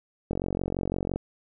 click train, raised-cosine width 2 ms, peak -15 dBFS, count 40, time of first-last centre 0.31-1.16 s, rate 45.9 Hz, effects none

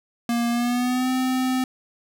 square tone with pitch glide, 235.9 to 257.3 Hz, A#3 to C4, +21 to -29 cents, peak -21 dBFS, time 0.29-1.64 s, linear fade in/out 2 ms, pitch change +150 cents, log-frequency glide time 0.5-1.1 s, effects none

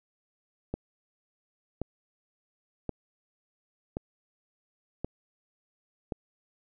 click train, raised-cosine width 2 ms, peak -18 dBFS, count 6, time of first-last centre 0.74-6.122 s, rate 0.929 Hz, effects none

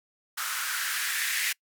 violet noise with band-pass filter sweep, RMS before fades -30 dBFS, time 0.37-1.53 s, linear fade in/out 10 ms, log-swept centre 1300 to 2000 Hz, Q 4, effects noise-tail reverb RT60 0.1 s tail -26 dB re dry

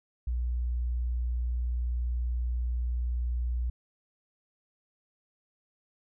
sine tone, 60.4 Hz, B1, 38 cents flat, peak -27 dBFS, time 0.27-3.7 s, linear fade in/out 5 ms, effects none

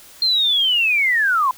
sine linear sweep, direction down, 4216 to 987.8 Hz, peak -14 dBFS, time 0.22-1.51 s, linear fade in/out 2 ms, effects white hiss -44 dBFS RMS until 1.57 s

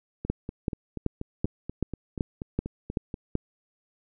two click trains, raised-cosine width 3 ms, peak -20 / -12 dBFS, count 13 / 9, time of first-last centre 0.25-3.142 / 0.3-3.353 s, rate 4.15 / 2.62 Hz, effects none

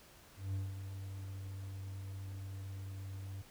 triangle tone with ADSR envelope, 96.7 Hz, G2, 23 cents flat, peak -32 dBFS, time 0.36-3.42 s, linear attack 180 ms, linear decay 190 ms, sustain -8 dB, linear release 7 ms, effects pink hiss -60 dBFS RMS until 3.5 s

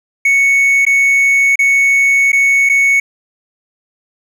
triangle tone with dropouts, 2217 Hz, C#7, in tune, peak -6 dBFS, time 0.25-3 s, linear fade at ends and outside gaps 5 ms, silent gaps 0.852-0.865 / 1.557-1.59 / 2.319-2.329 / 2.691-2.696 s, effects none

